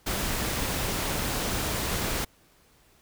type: noise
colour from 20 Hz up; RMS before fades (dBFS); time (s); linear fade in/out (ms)
pink; -29; 0.06-2.25; 10
effects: pink hiss -61 dBFS RMS until 3.01 s